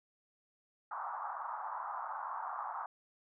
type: band-pass noise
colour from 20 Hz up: pink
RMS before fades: -41 dBFS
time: 0.91-2.86 s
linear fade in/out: 2 ms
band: 780 to 1300 Hz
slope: 48 dB/octave
effects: none

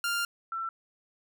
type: tone pair in turn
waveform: sawtooth / sine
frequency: 1396.9 / 1342.2 Hz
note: F6 / E6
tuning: 0 / +31 cents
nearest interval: minor second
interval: 69 cents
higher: first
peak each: -24 / -31 dBFS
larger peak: first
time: 0.04-0.25 / 0.52-0.69 s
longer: first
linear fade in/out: 2 ms
effects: none

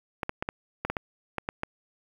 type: clicks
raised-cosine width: 0.5 ms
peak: -14 dBFS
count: 10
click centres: 0.232 / 0.294 / 0.425 / 0.489 / 0.85 / 0.9 / 0.968 / 1.383 / 1.489 / 1.634 s
effects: 8-bit

